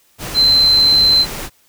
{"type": "tone in noise", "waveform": "sine", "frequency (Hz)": 4086, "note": "C8", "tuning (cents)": -42, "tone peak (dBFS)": -8, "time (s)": [0.34, 1.26], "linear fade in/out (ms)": 50, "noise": "pink", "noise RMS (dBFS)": -26, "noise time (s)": [0.18, 1.5], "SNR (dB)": 15, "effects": ["white hiss -55 dBFS RMS until 1.68 s"]}